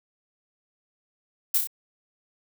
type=noise with echo; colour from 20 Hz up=violet; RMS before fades=-21 dBFS; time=1.54-1.58 s; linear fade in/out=5 ms; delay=31 ms; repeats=3; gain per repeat=-4 dB; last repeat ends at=1.673 s; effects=none

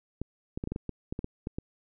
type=clicks; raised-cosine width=3 ms; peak=-20 dBFS; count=12; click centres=0.216 / 0.575 / 0.639 / 0.674 / 0.72 / 0.761 / 0.893 / 1.125 / 1.191 / 1.244 / 1.471 / 1.585 s; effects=none

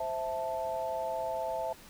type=chord; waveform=sine; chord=A minor; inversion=first; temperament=equal; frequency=523.3 / 659.3 / 880 Hz; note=C5 / E5 / A5; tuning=0 / 0 / 0 cents; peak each=-38 / -34 / -36 dBFS; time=0-1.73 s; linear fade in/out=5 ms; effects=pink hiss -53 dBFS RMS until 1.89 s

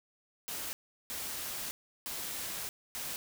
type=noise bursts at uneven times; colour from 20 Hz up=white; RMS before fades=-39 dBFS; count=4; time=0.48-0.73 / 1.1-1.71 / 2.06-2.69 / 2.95-3.16 s; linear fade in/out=0 ms; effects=none

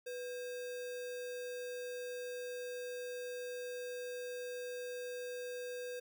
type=tone with sample-and-hold; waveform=sine; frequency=493.9 Hz; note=B4; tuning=in tune; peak=-40 dBFS; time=0.06-6 s; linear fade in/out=10 ms; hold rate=2100 Hz; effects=none

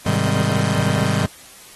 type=chord; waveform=sawtooth; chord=Ab major seventh; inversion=none; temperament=just; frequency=103.83 / 129.78 / 155.74 / 194.67 Hz; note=Ab2 / C3 / Eb3 / G3; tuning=0 / -14 / +2 / -12 cents; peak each=-18 dBFS; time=0.06-1.26 s; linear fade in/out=5 ms; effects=white hiss -43 dBFS RMS until 1.75 s + AAC 32 kbps

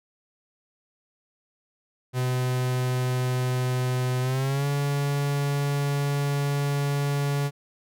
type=tone with pitch glide; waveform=45% pulse; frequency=126.7 to 142.22 Hz; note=B2 to C#3; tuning=+45 to +45 cents; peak=-23 dBFS; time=2.13-7.51 s; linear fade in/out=50 ms; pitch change=+200 cents; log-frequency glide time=4.21-4.66 s; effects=none

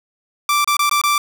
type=tone with dropouts; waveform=sawtooth; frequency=1172 Hz; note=D6; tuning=4 cents flat; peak=-10 dBFS; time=0.49-1.18 s; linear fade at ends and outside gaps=2 ms; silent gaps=0.645-0.675 / 0.768-0.792 / 0.895-0.912 / 1.015-1.037 s; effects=none

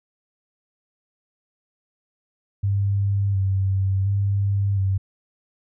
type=tone with vibrato; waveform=sine; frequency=98 Hz; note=G2; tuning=in tune; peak=-18 dBFS; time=2.63-4.98 s; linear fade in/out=10 ms; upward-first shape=square; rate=0.7 Hz; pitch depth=29 cents each way; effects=none

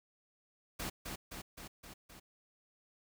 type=noise with echo; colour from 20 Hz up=pink; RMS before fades=-40 dBFS; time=0.79-0.9 s; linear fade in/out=10 ms; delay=260 ms; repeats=5; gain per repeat=-3 dB; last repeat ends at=2.2 s; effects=none

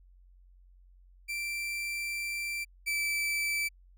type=tone pair in turn; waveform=40% pulse; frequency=2349 / 2321 Hz; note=D7 / D7; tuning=0 / -21 cents; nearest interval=unison; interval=21 cents; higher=first; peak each=-32 / -28 dBFS; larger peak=second; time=1.28-2.65 / 2.86-3.69 s; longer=first; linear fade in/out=20 ms; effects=added 45 Hz sine -55 dBFS peak until 3.97 s

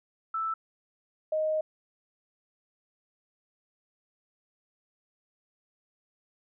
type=tone pair in turn; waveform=sine; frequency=1320 / 623 Hz; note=E6 / D#5; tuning=+2 / +2 cents; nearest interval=octave + minor second; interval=1300 cents; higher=first; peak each=-28 / -25 dBFS; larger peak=second; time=0.34-0.54 / 1.32-1.61 s; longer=second; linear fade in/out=5 ms; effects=none

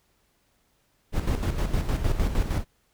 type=noise with tremolo; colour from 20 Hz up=brown; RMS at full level=-23 dBFS; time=1.12-2.65 s; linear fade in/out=50 ms; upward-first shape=square; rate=6.5 Hz; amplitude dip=55%; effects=pink hiss -68 dBFS RMS until 2.93 s

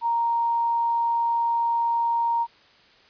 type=tone; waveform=sine; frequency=932.3 Hz; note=A#5; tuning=in tune; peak=-20 dBFS; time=0.01-2.47 s; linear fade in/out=50 ms; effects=white hiss -55 dBFS RMS until 3.09 s + resampled to 11025 Hz

